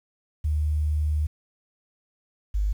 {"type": "tone pair in turn", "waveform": "sine", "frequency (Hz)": [75.8, 50.81], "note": ["D#2", "G#1"], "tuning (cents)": [-45, -37], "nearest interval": "perfect fifth", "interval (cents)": 692, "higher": "first", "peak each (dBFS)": -21, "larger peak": "neither", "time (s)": [[0.44, 1.27], [2.54, 2.73]], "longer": "first", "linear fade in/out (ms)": 10, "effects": ["9-bit"]}